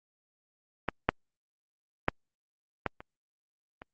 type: clicks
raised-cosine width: 0.5 ms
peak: -12 / -6 / -8 / -13 / -28 / -28 dBFS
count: 6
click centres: 0.887 / 1.09 / 2.084 / 2.863 / 3.005 / 3.819 s
effects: Opus 48 kbps